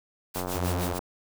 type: noise with tremolo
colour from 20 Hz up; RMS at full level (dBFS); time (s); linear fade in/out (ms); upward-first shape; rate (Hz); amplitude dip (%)
white; -35; 0.34-0.99; 10; sine; 6.5; 90
type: click train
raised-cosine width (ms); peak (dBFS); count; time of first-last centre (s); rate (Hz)
1; -18; 58; 0.36-0.991; 90.3
type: tone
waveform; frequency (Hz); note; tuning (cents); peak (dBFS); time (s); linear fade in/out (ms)
sawtooth; 87.31; F2; 0; -24; 0.54-0.94; 10
effects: none